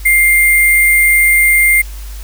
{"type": "tone with sample-and-hold", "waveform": "sine", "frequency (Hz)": 2106, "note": "C7", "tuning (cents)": 11, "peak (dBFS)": -6, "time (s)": [0.05, 1.82], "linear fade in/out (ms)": 10, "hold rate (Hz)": 11025, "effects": ["added 50 Hz sine -24 dBFS peak until 2.23 s", "white hiss -37 dBFS RMS until 2.23 s"]}